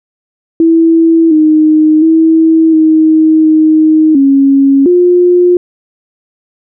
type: tone with pitch steps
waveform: sine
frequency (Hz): 328.5 / 309.8 / 322.8 / 315.5 / 312.9 / 274.7 / 355.4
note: E4 / D#4 / E4 / D#4 / D#4 / C#4 / F4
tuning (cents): -6 / -7 / -36 / +24 / +10 / -16 / +30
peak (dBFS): -3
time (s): 0.6-5.57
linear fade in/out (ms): 2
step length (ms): 710
effects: none